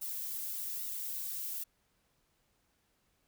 violet noise with flanger, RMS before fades -39 dBFS, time 0.01-1.64 s, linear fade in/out 10 ms, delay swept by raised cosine 1.2 to 3.6 ms, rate 1.2 Hz, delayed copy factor -0.55, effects pink hiss -75 dBFS RMS until 3.27 s

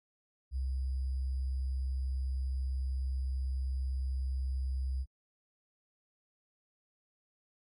sine tone with sample-and-hold, 65.41 Hz, C2, in tune, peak -31 dBFS, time 0.51-5.06 s, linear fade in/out 50 ms, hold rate 4900 Hz, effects AAC 32 kbps

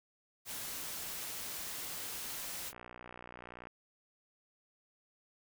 white noise, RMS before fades -42 dBFS, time 0.45-2.73 s, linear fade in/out 50 ms
click train, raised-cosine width 0.5 ms, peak -33 dBFS, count 58, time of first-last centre 2.73-3.671 s, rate 60.6 Hz
effects none

